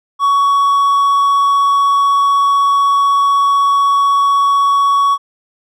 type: tone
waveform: triangle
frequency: 1121 Hz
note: C#6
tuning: 19 cents sharp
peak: -7 dBFS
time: 0.19-5.18 s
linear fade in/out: 50 ms
effects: none